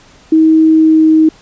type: tone with pitch glide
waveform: sine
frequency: 317.9 to 315.5 Hz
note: D#4 to D#4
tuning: +37 to +24 cents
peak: -4 dBFS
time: 0.32-1.29 s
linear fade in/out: 5 ms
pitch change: -13 cents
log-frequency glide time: 0.68-1.07 s
effects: pink hiss -43 dBFS RMS until 1.41 s + resampled to 16000 Hz